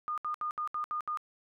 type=tone bursts; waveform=sine; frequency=1220 Hz; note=D#6; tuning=34 cents flat; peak=-31 dBFS; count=7; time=0.08-1.173 s; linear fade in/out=0 ms; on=97 ms; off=69 ms; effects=none